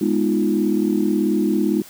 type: chord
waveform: sine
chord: F half-diminished seventh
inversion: first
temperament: equal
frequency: 207.7 / 246.9 / 311.1 / 349.2 Hz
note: Ab3 / Cb4 / Eb4 / F4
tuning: 0 / 0 / 0 / 0 cents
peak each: -20 / -24 / -20 / -22 dBFS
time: 0.01-1.82 s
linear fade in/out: 5 ms
effects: tanh soft clip ceiling -6 dBFS + white hiss -43 dBFS RMS until 1.89 s